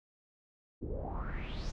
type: noise with low-pass filter sweep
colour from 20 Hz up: brown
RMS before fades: -38 dBFS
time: 0.81-1.72 s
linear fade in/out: 20 ms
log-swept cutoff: 320 to 6400 Hz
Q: 5.2
effects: none